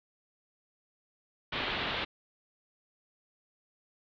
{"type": "low-pass noise", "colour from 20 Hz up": "white", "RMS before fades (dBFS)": -34, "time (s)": [1.52, 2.05], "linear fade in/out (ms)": 10, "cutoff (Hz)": 3800, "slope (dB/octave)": 48, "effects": []}